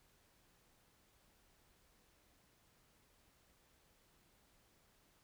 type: silence
effects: pink hiss -72 dBFS RMS until 5.23 s